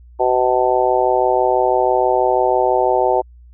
harmonic tone, 126.1 Hz, B2, 36 cents sharp, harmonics 3 / 4 / 5 / 6 / 7, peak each -19 / -19 / -19 / -19 / -19 dBFS, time 0.19-3.22 s, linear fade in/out 20 ms, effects added 60 Hz sine -40 dBFS peak until 3.53 s

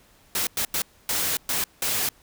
white noise bursts at uneven times, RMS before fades -25 dBFS, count 6, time 0.35-0.47 / 0.57-0.65 / 0.74-0.82 / 1.09-1.37 / 1.49-1.64 / 1.82-2.09 s, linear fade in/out 2 ms, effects pink hiss -57 dBFS RMS until 2.22 s

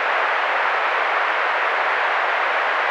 white band-pass noise, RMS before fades -20 dBFS, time 0-2.9 s, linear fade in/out 0 ms, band 530 to 2000 Hz, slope 24 dB/octave, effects none

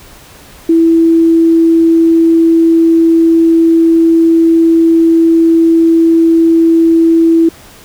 sine tone, 329.6 Hz, E4, in tune, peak -4 dBFS, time 0.69-7.49 s, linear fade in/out 5 ms, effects pink hiss -37 dBFS RMS until 7.84 s

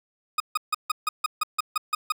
40% pulse tone bursts, 1244.5 Hz, D#6, in tune, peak -20 dBFS, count 11, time 0.38-2.122 s, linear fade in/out 5 ms, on 22 ms, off 150 ms, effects none

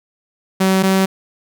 sawtooth tone pair in turn, 190 / 191.03 Hz, F#3 / G3, +46 / -44 cents, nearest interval unison, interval 10 cents, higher second, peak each -8 dBFS, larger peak neither, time 0.6-0.83 / 0.83-1.06 s, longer neither, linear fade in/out 10 ms, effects none

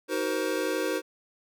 square chord, C half-diminished seventh, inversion first, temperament just, 314 / 376.7 / 470.9 / 523.3 Hz, Eb4 / Gb4 / Bb4 / C5, +16 / +31 / +18 / 0 cents, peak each -33 dBFS, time 0.08-1.02 s, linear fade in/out 50 ms, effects none

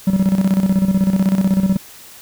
triangle tone with tremolo, 191.4 Hz, G3, 41 cents flat, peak -8 dBFS, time 0.07-1.77 s, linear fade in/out 5 ms, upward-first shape square, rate 16 Hz, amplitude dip 65%, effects white hiss -40 dBFS RMS until 2.21 s

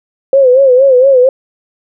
sine tone with vibrato, 523.3 Hz, C5, in tune, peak -3 dBFS, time 0.33-1.29 s, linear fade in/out 2 ms, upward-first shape sine, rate 4.3 Hz, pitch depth 99 cents each way, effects none

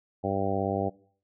harmonic tone, 98 Hz, G2, in tune, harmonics 1 / 2 / 3 / 4 / 5 / 6 / 7 / 8, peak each -34 / -34 / -34 / -34 / -34 / -34 / -34 / -34 dBFS, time 0.23-0.9 s, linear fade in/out 20 ms, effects noise-tail reverb RT60 0.5 s tail -20 dB re dry

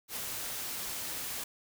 white noise with ADSR envelope, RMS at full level -36 dBFS, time 0.08-1.44 s, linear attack 86 ms, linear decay 4 ms, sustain -2 dB, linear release 5 ms, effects none

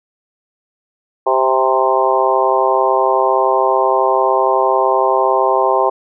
harmonic tone with a mistuned harmonic, 130.81 Hz, C3, in tune, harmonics 3 / 4 / 5 / 6 / 7 / 8, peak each -18 / -18 / -18 / -18 / -18 / -18 dBFS, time 1.26-5.9 s, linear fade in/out 10 ms, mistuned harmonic 6, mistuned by +28 cents, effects none

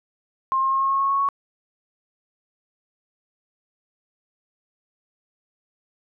sine tone with pitch steps, 1062 / 1068.8 / 1075.6 / 1082.4 / 1089.3 / 1096.3 / 1103.3 / 1110.3 Hz, C6 / C6 / C6 / C#6 / C#6 / C#6 / C#6 / C#6, +25 / +36 / +47 / -42 / -31 / -20 / -9 / +2 cents, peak -18 dBFS, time 0.52-1.288 s, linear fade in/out 0 ms, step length 96 ms, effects none

